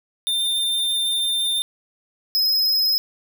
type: tone pair in turn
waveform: square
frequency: 3603 / 5105 Hz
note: A7 / D#8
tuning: +40 / +44 cents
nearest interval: tritone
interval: 604 cents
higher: second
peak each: -20 / -17 dBFS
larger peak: second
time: 0.27-1.62 / 2.35-2.98 s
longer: first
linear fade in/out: 0 ms
effects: none